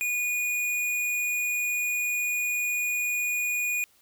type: tone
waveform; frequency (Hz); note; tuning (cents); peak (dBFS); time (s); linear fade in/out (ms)
square; 2454; D#7; -25; -26; 0.01-3.84; 0
effects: white hiss -62 dBFS RMS until 4.01 s